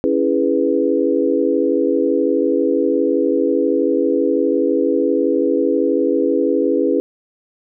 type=chord; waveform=sine; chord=C# minor seventh; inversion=none; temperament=equal; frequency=277.2 / 329.6 / 415.3 / 493.9 Hz; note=C#4 / E4 / G#4 / B4; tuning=0 / 0 / 0 / 0 cents; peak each=-19 dBFS; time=0.04-7 s; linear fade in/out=0 ms; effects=none